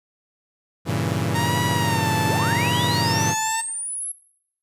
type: chord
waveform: sawtooth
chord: G diminished seventh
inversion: none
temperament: equal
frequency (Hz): 98 / 116.54 / 138.59 / 164.81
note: G2 / Bb2 / Db3 / Fb3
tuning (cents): 0 / 0 / 0 / 0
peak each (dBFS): -23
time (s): 0.85-3.35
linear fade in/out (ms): 50
type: tone with vibrato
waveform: sawtooth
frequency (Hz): 922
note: A#5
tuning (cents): -19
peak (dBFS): -19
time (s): 1.34-3.62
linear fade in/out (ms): 20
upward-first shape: sine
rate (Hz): 0.86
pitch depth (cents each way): 88
type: linear sweep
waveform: sine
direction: up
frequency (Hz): 174.61 to 11220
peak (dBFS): -26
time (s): 2.26-4.12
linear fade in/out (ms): 5
effects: noise-tail reverb RT60 0.7 s tail -18 dB re dry + resampled to 32000 Hz